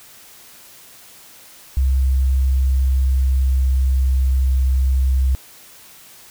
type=tone with pitch glide; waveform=sine; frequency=65.9 to 65.48 Hz; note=C2 to C2; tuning=+13 to +2 cents; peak=-13 dBFS; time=1.77-5.35 s; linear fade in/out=0 ms; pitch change=-11 cents; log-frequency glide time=2.63-4.03 s; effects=white hiss -44 dBFS RMS until 6.3 s